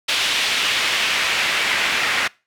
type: noise with band-pass filter sweep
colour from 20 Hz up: pink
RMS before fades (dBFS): -20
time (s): 0.08-2.28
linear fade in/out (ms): 10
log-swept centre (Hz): 3200 to 2100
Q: 1.5
effects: noise-tail reverb RT60 0.3 s tail -24 dB re dry